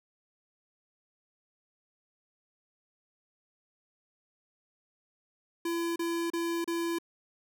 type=tone bursts; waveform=square; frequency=337.4 Hz; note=E4; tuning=40 cents sharp; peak=-30 dBFS; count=4; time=5.65-6.986 s; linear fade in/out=5 ms; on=310 ms; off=32 ms; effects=none